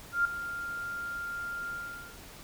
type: tone with ADSR envelope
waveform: sine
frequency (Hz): 1396.9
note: F6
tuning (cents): 0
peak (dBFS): -21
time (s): 0.12-2.18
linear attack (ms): 130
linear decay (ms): 4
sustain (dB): -13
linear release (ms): 480
effects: pink hiss -49 dBFS RMS until 2.43 s